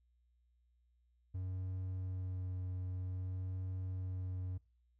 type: tone with vibrato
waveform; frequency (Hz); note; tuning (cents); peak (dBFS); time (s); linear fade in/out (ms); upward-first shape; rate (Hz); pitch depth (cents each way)
triangle; 92.5; F#2; 0; -36; 1.34-4.58; 10; sine; 0.53; 12
effects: noise-tail reverb RT60 0.3 s tail -22 dB re dry + added 60 Hz sine -70 dBFS peak until 4.99 s